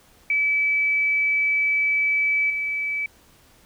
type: tone with level steps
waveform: sine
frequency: 2300 Hz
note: D7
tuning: 37 cents flat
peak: -18 / -23 dBFS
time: 0.3-3.06 s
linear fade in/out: 2 ms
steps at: 2.5 s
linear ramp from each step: 2 ms
effects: pink hiss -55 dBFS RMS until 3.65 s